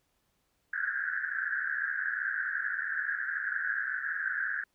white band-pass noise, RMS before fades -33 dBFS, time 0.73-4.64 s, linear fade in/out 5 ms, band 1500 to 1700 Hz, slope 96 dB/octave, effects pink hiss -75 dBFS RMS until 4.74 s

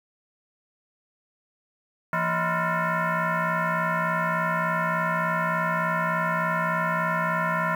sine tone with frequency modulation, 169.3 Hz, E3, 46 cents sharp, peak -22 dBFS, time 2.13-7.75 s, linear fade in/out 2 ms, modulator 402 Hz, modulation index 4.1, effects 8-bit

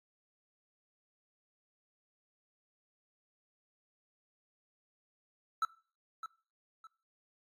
triangle tone with echo, 1318.5 Hz, E6, in tune, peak -26 dBFS, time 5.62-5.65 s, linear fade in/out 2 ms, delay 610 ms, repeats 2, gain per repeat -11 dB, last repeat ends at 6.87 s, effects noise-tail reverb RT60 0.4 s tail -20 dB re dry + AAC 64 kbps

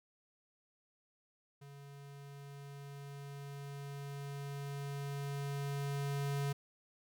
square tone with level ramp, 140.9 Hz, C#3, 29 cents sharp, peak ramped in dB -52 to -34 dBFS, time 1.61-6.53 s, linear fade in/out 10 ms, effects none

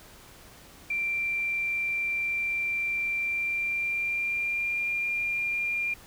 sine tone with pitch glide, 2358 to 2398 Hz, D7 to D7, +6 to +36 cents, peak -26 dBFS, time 0.9-5.94 s, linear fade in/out 5 ms, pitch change +30 cents, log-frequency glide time 3.19-4.87 s, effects pink hiss -51 dBFS RMS until 6.06 s

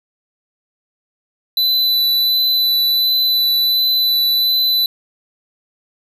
square tone with vibrato, 3993 Hz, B7, 18 cents sharp, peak -13 dBFS, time 1.57-4.86 s, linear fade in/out 2 ms, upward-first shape sine, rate 1.4 Hz, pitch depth 10 cents each way, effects none

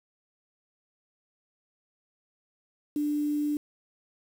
sine tone with quantisation, 295.6 Hz, D4, 11 cents sharp, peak -25 dBFS, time 2.96-3.57 s, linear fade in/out 2 ms, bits 8, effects none

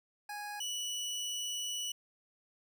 25% pulse tone pair in turn, 828 / 2951 Hz, G#5 / F#7, -5 / -5 cents, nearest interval octave + minor seventh, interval 2200 cents, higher second, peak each -36 / -32 dBFS, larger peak second, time 0.29-0.6 / 0.6-1.92 s, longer second, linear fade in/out 5 ms, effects none

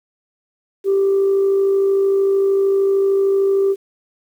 sine tone with amplitude modulation, 392 Hz, G4, in tune, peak -10 dBFS, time 0.84-3.76 s, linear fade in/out 50 ms, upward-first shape sine, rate 53.2 Hz, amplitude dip 30%, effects tanh soft clip ceiling -9 dBFS + 8-bit

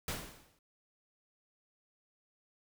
pink noise with exponential decay, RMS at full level -35 dBFS, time 0.08-0.59 s, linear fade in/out 2 ms, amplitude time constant 110 ms, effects none

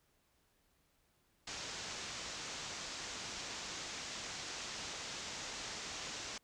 white low-pass noise, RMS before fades -45 dBFS, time 1.47-6.38 s, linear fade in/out 5 ms, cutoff 7100 Hz, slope 48 dB/octave, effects pink hiss -75 dBFS RMS until 6.43 s

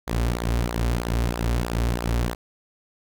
sawtooth tone with flanger, 58.6 Hz, A#1, 10 cents sharp, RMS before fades -24 dBFS, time 0.07-2.35 s, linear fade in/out 10 ms, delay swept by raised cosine 0.33 to 6.33 ms, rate 3.1 Hz, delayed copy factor -0.65, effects none

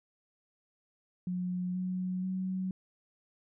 sine tone with pitch steps, 180.6 / 183.76 / 186.97 Hz, F#3 / F#3 / F#3, -42 / -12 / +18 cents, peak -31 dBFS, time 1.27-2.71 s, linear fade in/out 2 ms, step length 480 ms, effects none

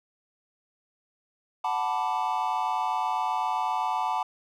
triangle chord, B minor seventh, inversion second, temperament equal, 740 / 880 / 987.8 / 1174.7 Hz, F#5 / A5 / B5 / D6, 0 / 0 / 0 / 0 cents, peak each -29 / -27 / -29 / -32 dBFS, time 1.64-4.23 s, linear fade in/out 5 ms, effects none

